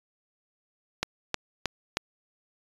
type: click train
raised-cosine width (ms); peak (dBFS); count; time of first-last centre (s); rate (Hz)
0.2; -8; 4; 1.03-1.97; 3.19
effects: resampled to 24000 Hz